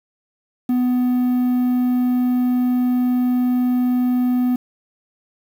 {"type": "tone with quantisation", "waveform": "triangle", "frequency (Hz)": 248.9, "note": "B3", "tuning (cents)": 14, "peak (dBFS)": -13, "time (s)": [0.69, 4.56], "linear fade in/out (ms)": 5, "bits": 7, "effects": []}